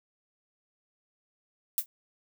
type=noise with exponential decay; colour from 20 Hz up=violet; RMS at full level=-22 dBFS; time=1.78-1.86 s; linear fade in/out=1 ms; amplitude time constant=17 ms; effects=none